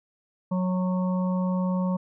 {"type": "harmonic tone", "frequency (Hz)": 183.6, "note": "F#3", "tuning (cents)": -13, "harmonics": [1, 3, 5, 6], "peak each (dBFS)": [-23, -33, -37, -39], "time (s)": [0.51, 1.97], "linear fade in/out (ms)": 10, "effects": []}